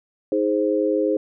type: chord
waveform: sine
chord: Ab major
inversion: second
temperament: equal with one note detuned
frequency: 315.3 / 415.3 / 523.3 Hz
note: Eb4 / Ab4 / C5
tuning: +23 / 0 / 0 cents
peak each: -22 dBFS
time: 0.32-1.17 s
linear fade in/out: 2 ms
effects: none